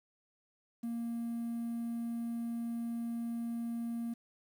triangle tone, 233.1 Hz, A#3, in tune, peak -32 dBFS, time 0.83-4.14 s, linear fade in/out 10 ms, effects tanh soft clip ceiling -29 dBFS + 10-bit

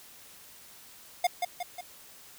square tone with echo, 712 Hz, F5, 33 cents sharp, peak -22 dBFS, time 1.24-1.27 s, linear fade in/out 5 ms, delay 180 ms, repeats 3, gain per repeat -5 dB, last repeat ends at 1.81 s, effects white hiss -52 dBFS RMS until 2.38 s

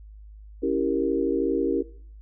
sine chord, C# diminished seventh, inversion none, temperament equal, 277.2 / 329.6 / 392 / 466.2 Hz, C#4 / E4 / G4 / Bb4, 0 / 0 / 0 / 0 cents, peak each -27 dBFS, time 0.62-1.83 s, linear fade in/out 20 ms, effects noise-tail reverb RT60 0.5 s tail -18 dB re dry + added 52 Hz sine -42 dBFS peak until 2.21 s

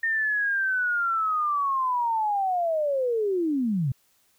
sine linear sweep, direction down, 1830 to 120 Hz, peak -22 dBFS, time 0.03-3.92 s, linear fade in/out 5 ms, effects white hiss -65 dBFS RMS until 4.38 s

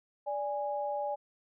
sine tone pair together, 584 / 825.9 Hz, D5 / G#5, -10 / -10 cents, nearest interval tritone, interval 600 cents, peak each -34 / -34 dBFS, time 0.26-1.16 s, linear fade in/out 20 ms, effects none

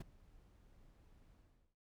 brown noise with ADSR envelope, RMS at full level -40 dBFS, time 0-1.76 s, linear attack 9 ms, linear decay 15 ms, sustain -24 dB, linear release 430 ms, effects none

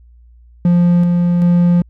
triangle tone with tremolo, 174.61 Hz, F3, in tune, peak -6 dBFS, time 0.65-1.82 s, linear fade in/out 2 ms, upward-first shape square, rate 1.3 Hz, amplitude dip 25%, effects added 59 Hz sine -41 dBFS peak until 1.89 s

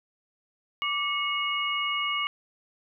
sine tone cluster, 1165 / 2195 / 2879 Hz, D6 / C#7 / F#7, -14 / -18 / -48 cents, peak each -30 dBFS, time 0.82-2.27 s, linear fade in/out 0 ms, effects none

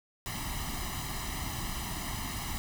pink noise with comb filter, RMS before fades -36 dBFS, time 0.26-2.58 s, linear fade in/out 0 ms, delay 1 ms, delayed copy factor +0.8, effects none

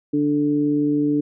harmonic tone, 146.83 Hz, D3, in tune, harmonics 1 / 2 / 3, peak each -29 / -17 / -27 dBFS, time 0.13-1.21 s, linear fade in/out 10 ms, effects none

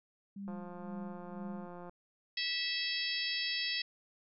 sine tone with tremolo, 198.8 Hz, G3, 25 cents sharp, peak -39 dBFS, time 0.36-1.67 s, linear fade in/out 5 ms, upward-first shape sine, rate 2 Hz, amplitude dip 75%
click train, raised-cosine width 1 ms, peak -35 dBFS, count 250, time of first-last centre 0.48-1.895 s, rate 176 Hz
harmonic tone, 654 Hz, E5, 14 cents flat, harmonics 3 / 4 / 5 / 6 / 7 / 8, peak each -40 / -40 / -40 / -40 / -40 / -40 dBFS, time 2.37-3.82 s, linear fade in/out 5 ms
effects none

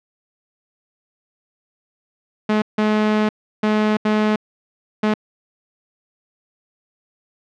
sawtooth tone bursts at uneven times, 213.4 Hz, G#3, 47 cents sharp, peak -11 dBFS, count 5, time 2.49-2.62 / 2.78-3.29 / 3.63-3.97 / 4.05-4.36 / 5.03-5.14 s, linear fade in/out 5 ms, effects low-pass 3000 Hz 12 dB/octave

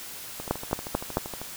two click trains, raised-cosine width 1 ms, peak -9 / -21 dBFS, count 4 / 14, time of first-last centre 0.51-1.171 / 0.4-1.416 s, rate 4.54 / 12.8 Hz, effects white hiss -40 dBFS RMS until 1.56 s

